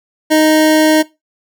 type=tone; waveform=25% pulse; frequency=311.1 Hz; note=D#4; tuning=in tune; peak=-4 dBFS; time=0.3-1.03 s; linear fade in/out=20 ms; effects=noise-tail reverb RT60 0.2 s tail -18 dB re dry